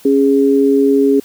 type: tone pair together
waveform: sine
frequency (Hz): 275.8 / 412.8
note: C#4 / G#4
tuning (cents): -9 / -10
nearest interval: perfect fifth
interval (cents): 699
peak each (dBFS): -11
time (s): 0.05-1.2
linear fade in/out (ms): 5
effects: white hiss -43 dBFS RMS until 1.24 s